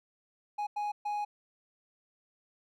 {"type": "tone bursts at uneven times", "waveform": "triangle", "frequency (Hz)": 830.6, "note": "G#5", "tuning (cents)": 0, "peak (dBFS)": -29, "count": 3, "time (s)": [[0.58, 0.67], [0.76, 0.92], [1.05, 1.25]], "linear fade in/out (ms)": 10, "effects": []}